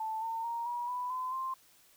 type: tone with pitch steps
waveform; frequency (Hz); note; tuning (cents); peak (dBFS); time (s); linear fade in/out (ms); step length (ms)
sine; 880 / 906.3 / 933.4 / 961.3 / 990.1 / 1019.7 / 1050.1; A5 / A#5 / A#5 / B5 / B5 / C6 / C6; 0 / -49 / +2 / -47 / +4 / -45 / +6; -33; 0-1.54; 5; 220
effects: white hiss -63 dBFS RMS until 1.96 s